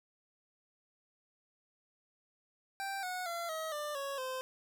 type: tone with pitch steps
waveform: 25% pulse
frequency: 784 / 731.5 / 682.5 / 636.8 / 594.2 / 554.4 / 517.2 Hz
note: G5 / F#5 / F5 / D#5 / D5 / C#5 / C5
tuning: 0 / -20 / -40 / +40 / +20 / 0 / -20 cents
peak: -33 dBFS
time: 2.8-4.41 s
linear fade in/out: 0 ms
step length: 230 ms
effects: none

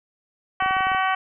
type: harmonic tone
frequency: 378.8 Hz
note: F#4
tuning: 41 cents sharp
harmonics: 2 / 3 / 4 / 5 / 6 / 7 / 8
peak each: -23 / -24 / -27 / -29 / -32 / -36 / -35 dBFS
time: 0.6-1.15 s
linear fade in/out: 5 ms
type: clicks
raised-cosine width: 2 ms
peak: -24 dBFS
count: 8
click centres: 0.624 / 0.661 / 0.709 / 0.767 / 0.807 / 0.869 / 0.917 / 0.948 s
effects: none

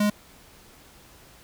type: tone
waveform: square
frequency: 207.7 Hz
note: G#3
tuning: in tune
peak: -20 dBFS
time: 0-0.1 s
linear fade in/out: 5 ms
effects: pink hiss -52 dBFS RMS until 1.43 s

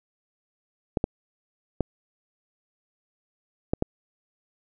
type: clicks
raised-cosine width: 2 ms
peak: -9 dBFS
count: 5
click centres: 0.972 / 1.041 / 1.807 / 3.735 / 3.824 s
effects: none

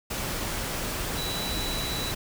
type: tone in noise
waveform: sine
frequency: 3943 Hz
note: B7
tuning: 4 cents flat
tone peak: -33 dBFS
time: 1.17-2.12 s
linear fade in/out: 10 ms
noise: pink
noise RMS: -31 dBFS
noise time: 0.1-2.15 s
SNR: -5 dB
effects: none

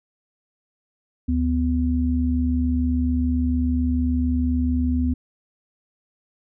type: tone pair together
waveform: sine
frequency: 74.4 / 250.1 Hz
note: D2 / B3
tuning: +23 / +22 cents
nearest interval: octave + major sixth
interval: 2099 cents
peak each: -21 dBFS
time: 1.28-5.14 s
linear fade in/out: 10 ms
effects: none

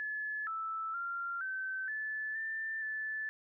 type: tone with pitch steps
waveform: sine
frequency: 1718 / 1317 / 1384 / 1539 / 1739 / 1779 / 1745 Hz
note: A6 / E6 / F6 / G6 / A6 / A6 / A6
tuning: -42 / -2 / -16 / -32 / -21 / +19 / -15 cents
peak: -35 dBFS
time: 0-3.29 s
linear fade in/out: 0 ms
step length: 470 ms
effects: none

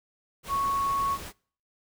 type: tone in noise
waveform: sine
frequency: 1107 Hz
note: C#6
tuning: 3 cents flat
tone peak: -24 dBFS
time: 0.48-1.18 s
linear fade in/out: 50 ms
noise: pink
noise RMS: -40 dBFS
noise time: 0.43-1.33 s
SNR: +13 dB
effects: noise-tail reverb RT60 0.5 s tail -25 dB re dry

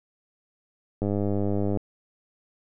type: click train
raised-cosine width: 2 ms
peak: -14 dBFS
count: 77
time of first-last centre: 1.02-1.772 s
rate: 101 Hz
effects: none

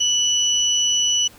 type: tone pair together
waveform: sine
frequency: 2960 / 5926 Hz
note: F#7 / F#8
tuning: 0 / +2 cents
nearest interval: octave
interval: 1202 cents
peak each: -18 / -20 dBFS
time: 0-1.28 s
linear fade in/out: 10 ms
effects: pink hiss -47 dBFS RMS until 1.38 s

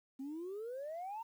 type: exponential sweep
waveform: sine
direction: up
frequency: 260 to 932.3 Hz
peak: -39 dBFS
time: 0.19-1.23 s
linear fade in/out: 10 ms
effects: tanh soft clip ceiling -38 dBFS + 11-bit

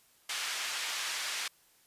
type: band-pass noise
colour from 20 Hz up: pink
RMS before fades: -36 dBFS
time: 0.29-1.48 s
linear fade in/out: 5 ms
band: 1600 to 7400 Hz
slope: 12 dB/octave
effects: white hiss -65 dBFS RMS until 1.86 s + resampled to 32000 Hz

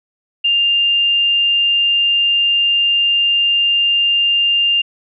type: tone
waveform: sine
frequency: 2800 Hz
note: F7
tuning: 4 cents sharp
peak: -11 dBFS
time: 0.44-4.82 s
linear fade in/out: 10 ms
effects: none

